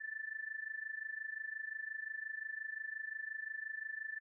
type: tone with amplitude modulation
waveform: sine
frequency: 1760 Hz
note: A6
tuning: in tune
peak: -37 dBFS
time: 0-4.2 s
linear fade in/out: 20 ms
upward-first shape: sine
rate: 25.7 Hz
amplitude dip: 85%
effects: none